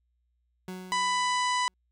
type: tone with exponential decay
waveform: 30% pulse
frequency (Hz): 184.6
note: F#3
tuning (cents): -4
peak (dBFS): -32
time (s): 0.68-1.74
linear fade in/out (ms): 2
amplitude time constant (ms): 230
type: harmonic tone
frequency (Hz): 994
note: B5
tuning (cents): +11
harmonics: 1 / 2 / 3 / 4 / 5 / 6 / 7 / 8 / 9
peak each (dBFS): -26 / -32 / -36 / -38 / -40 / -42 / -43 / -44 / -45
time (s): 0.92-1.68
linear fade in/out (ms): 0
effects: added 60 Hz sine -70 dBFS peak until 1.91 s